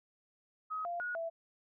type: tone with pitch steps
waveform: sine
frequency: 1266 / 694 / 1452 / 663 Hz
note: D#6 / F5 / F#6 / E5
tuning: +30 / -11 / -33 / +10 cents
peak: -35 dBFS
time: 0.7-1.3 s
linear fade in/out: 20 ms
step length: 150 ms
effects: none